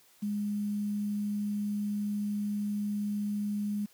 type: tone with quantisation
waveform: sine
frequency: 206.3 Hz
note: G#3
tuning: 11 cents flat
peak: -29 dBFS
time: 0.22-3.86 s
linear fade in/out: 10 ms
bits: 9
effects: white hiss -62 dBFS RMS until 3.93 s + high-pass 100 Hz 12 dB/octave